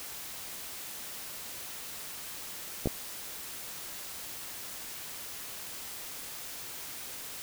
clicks, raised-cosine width 2 ms, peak -15 dBFS, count 2, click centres 2.858 / 2.873 s, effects white hiss -42 dBFS RMS until 7.42 s

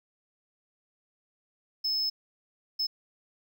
triangle tone bursts at uneven times, 5210 Hz, E8, 21 cents flat, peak -25 dBFS, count 2, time 1.84-2.1 / 2.79-2.87 s, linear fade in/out 10 ms, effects none

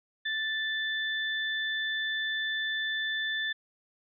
sine tone pair together, 1760 / 3520 Hz, A6 / A7, 0 / 0 cents, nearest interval octave, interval 1200 cents, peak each -30 / -34 dBFS, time 0.25-3.53 s, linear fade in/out 10 ms, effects none

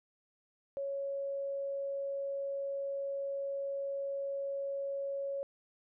sine tone, 554.4 Hz, C#5, in tune, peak -34 dBFS, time 0.77-5.43 s, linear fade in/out 0 ms, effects none

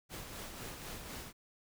pink noise with tremolo, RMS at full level -44 dBFS, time 0.09-1.33 s, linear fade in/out 50 ms, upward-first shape sine, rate 4 Hz, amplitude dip 40%, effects none

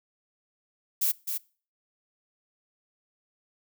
violet noise with echo, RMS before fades -25 dBFS, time 1.01-1.12 s, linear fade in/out 10 ms, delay 260 ms, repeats 1, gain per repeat -6 dB, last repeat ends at 1.38 s, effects noise-tail reverb RT60 0.4 s tail -23 dB re dry

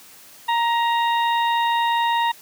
harmonic tone with a mistuned harmonic, 932.3 Hz, A#5, in tune, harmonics 1 / 2 / 3 / 4, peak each -18 / -27 / -31 / -30 dBFS, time 0.48-2.32 s, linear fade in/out 10 ms, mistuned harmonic 2, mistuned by +22 cents, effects white hiss -46 dBFS RMS until 2.41 s + high-pass 100 Hz 12 dB/octave

